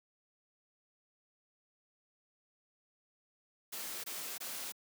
white noise bursts, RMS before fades -42 dBFS, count 3, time 3.72-4.722 s, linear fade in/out 10 ms, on 320 ms, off 21 ms, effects high-pass 200 Hz 12 dB/octave

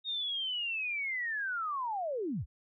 sine linear sweep, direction down, 3731 to 42.35 Hz, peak -32 dBFS, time 0.04-2.46 s, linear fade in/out 50 ms, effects none

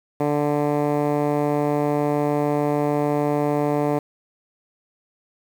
10% pulse tone with band-pass filter, 146.83 Hz, D3, in tune, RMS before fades -21 dBFS, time 0.2-3.99 s, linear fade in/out 5 ms, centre 390 Hz, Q 0.53, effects low-pass 2000 Hz 12 dB/octave + 7-bit

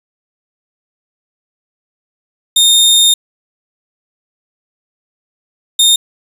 sawtooth tone pair in turn, 3661 / 3661 Hz, A#7 / A#7, -32 / -32 cents, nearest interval unison, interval 0 cents, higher neither, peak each -3 dBFS, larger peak neither, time 2.56-3.14 / 5.79-5.96 s, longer first, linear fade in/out 5 ms, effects resampled to 32000 Hz + 7-bit

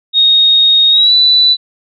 sine tone with pitch glide, 3729 to 3974 Hz, A#7 to B7, 0 to +10 cents, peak -5 dBFS, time 0.13-1.57 s, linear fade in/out 50 ms, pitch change +110 cents, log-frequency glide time 0.9-1.13 s, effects none

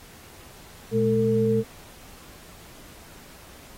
sine tone cluster, 119 / 213.6 / 449.4 Hz, A#2 / G#3 / A4, +36 / +49 / +37 cents, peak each -26 / -24 / -21 dBFS, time 0.91-1.64 s, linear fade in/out 50 ms, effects pink hiss -48 dBFS RMS until 3.77 s + AAC 48 kbps

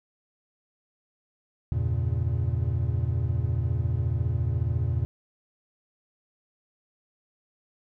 triangle chord, E diminished seventh, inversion none, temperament equal with one note detuned, 82.41 / 96.87 / 116.54 / 138.59 Hz, E2 / G2 / Bb2 / Db3, 0 / -20 / 0 / 0 cents, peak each -26 / -30 / -25 / -31 dBFS, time 1.72-5.05 s, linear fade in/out 0 ms, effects none

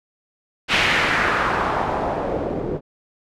white noise with low-pass filter sweep, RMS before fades -21 dBFS, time 0.68-2.81 s, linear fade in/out 50 ms, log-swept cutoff 2800 to 360 Hz, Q 1.8, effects none

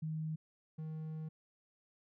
sine / triangle tone pair in turn, 157.2 / 157.2 Hz, D#3 / D#3, +18 / +18 cents, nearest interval unison, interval 0 cents, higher neither, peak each -36 / -38 dBFS, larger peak first, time 0.02-0.36 / 0.78-1.29 s, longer second, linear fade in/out 10 ms, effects none

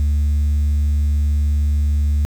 sine tone, 73.42 Hz, D2, in tune, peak -11 dBFS, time 0-2.25 s, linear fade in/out 0 ms, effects tanh soft clip ceiling -13 dBFS + 7-bit

